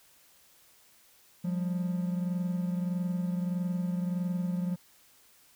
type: tone pair together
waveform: triangle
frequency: 177.1 / 198.7 Hz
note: F3 / G3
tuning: +24 / +24 cents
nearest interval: major second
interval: 200 cents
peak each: -27 / -35 dBFS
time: 1.44-4.76 s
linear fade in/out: 10 ms
effects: white hiss -61 dBFS RMS until 5.55 s